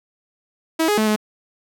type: tone with pitch steps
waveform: sawtooth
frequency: 322.9 / 417 / 216.7 / 213.2 Hz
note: E4 / G#4 / A3 / G#3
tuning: -36 / +7 / -26 / +46 cents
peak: -12 dBFS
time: 0.79-1.162 s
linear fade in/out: 10 ms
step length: 93 ms
effects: none